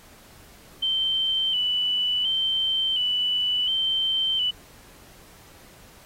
sine tone with vibrato, 3042 Hz, F#7, 47 cents sharp, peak -21 dBFS, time 0.82-4.51 s, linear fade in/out 10 ms, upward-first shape square, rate 0.7 Hz, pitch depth 39 cents each way, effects pink hiss -51 dBFS RMS until 6.05 s + AAC 48 kbps

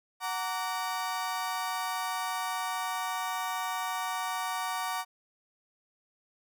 35% pulse chord, Gb augmented, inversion none, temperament just, 740 / 925 / 1156.2 Hz, Gb5 / Bb5 / D6, 0 / -14 / -27 cents, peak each -34 dBFS, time 0.2-5.05 s, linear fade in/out 50 ms, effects none

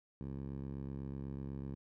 10% pulse tone with band-pass filter, 68.1 Hz, C#2, 30 cents flat, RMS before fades -43 dBFS, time 0.21-1.75 s, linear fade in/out 0 ms, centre 140 Hz, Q 0.79, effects none

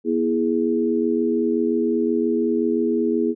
sine chord, E major, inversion second, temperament equal with one note detuned, 242 / 329.6 / 415.3 Hz, B3 / E4 / G#4, -35 / 0 / 0 cents, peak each -22 dBFS, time 0.04-3.35 s, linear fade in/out 50 ms, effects none

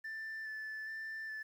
sine tone with vibrato, 1760 Hz, A6, in tune, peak -38 dBFS, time 0.04-1.43 s, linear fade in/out 10 ms, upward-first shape square, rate 1.2 Hz, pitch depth 13 cents each way, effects tanh soft clip ceiling -39 dBFS + 11-bit

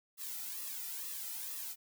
blue noise with flanger, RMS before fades -42 dBFS, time 0.17-1.76 s, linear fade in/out 50 ms, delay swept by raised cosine 1.3 to 1.84 ms, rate 2.2 Hz, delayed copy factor -0.85, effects none

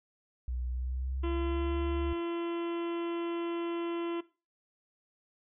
sine tone with pitch glide, 61.74 to 70.92 Hz, B1 to C#2, 0 to +40 cents, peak -32 dBFS, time 0.48-2.13 s, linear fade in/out 0 ms, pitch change +240 cents, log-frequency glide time 0.68-1.78 s
harmonic tone, 340 Hz, F4, 46 cents flat, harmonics 1 / 2 / 3 / 4 / 5 / 6 / 7 / 8 / 9 / 10, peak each -32 / -48 / -43 / -48 / -56 / -52 / -56 / -51 / -53 / -59 dBFS, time 1.23-4.21 s, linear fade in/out 10 ms
effects noise-tail reverb RT60 0.3 s tail -18 dB re dry

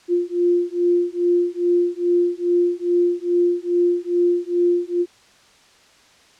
sine beating tone pair, 349.2 / 351.6 Hz, F4 / F4, 0 / +12 cents, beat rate 2.4 Hz, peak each -19 dBFS, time 0.08-5.06 s, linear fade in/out 50 ms, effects white hiss -52 dBFS RMS until 6.39 s + low-pass 6000 Hz 12 dB/octave

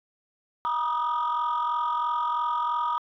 sine tone cluster, 958 / 1220 / 1263 Hz, A#5 / D#6 / D#6, +47 / -34 / +26 cents, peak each -25 / -27 / -30 dBFS, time 0.65-2.98 s, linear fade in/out 0 ms, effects tanh soft clip ceiling -20 dBFS

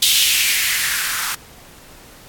violet noise with band-pass filter sweep, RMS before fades -18 dBFS, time 0.02-1.35 s, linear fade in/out 5 ms, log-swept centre 3400 to 1200 Hz, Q 2.9, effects pink hiss -43 dBFS RMS until 2.28 s + AAC 64 kbps

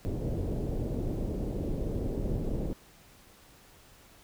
pink low-pass noise, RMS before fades -32 dBFS, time 0.05-2.73 s, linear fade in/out 0 ms, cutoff 520 Hz, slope 24 dB/octave, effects pink hiss -57 dBFS RMS until 4.23 s

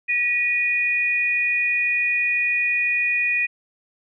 sine tone pair together, 1924 / 2462 Hz, B6 / D#7, -46 / -19 cents, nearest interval major third, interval 427 cents, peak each -25 / -19 dBFS, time 0.08-3.47 s, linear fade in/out 20 ms, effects none

